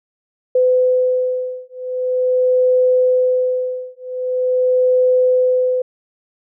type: beating tone pair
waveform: sine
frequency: 506 / 506.44 Hz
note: B4 / B4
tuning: +42 / +43 cents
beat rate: 0.44 Hz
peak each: -16 dBFS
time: 0.55-5.82 s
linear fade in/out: 5 ms
effects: none

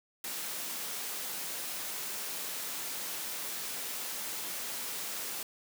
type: high-pass noise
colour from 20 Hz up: white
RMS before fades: -38 dBFS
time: 0.24-5.43 s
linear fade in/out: 2 ms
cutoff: 180 Hz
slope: 12 dB/octave
effects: none

